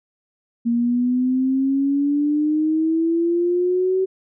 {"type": "exponential sweep", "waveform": "sine", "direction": "up", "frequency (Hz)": [233.1, 380.9], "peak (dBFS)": -16, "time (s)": [0.65, 4.06], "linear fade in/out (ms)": 20, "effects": []}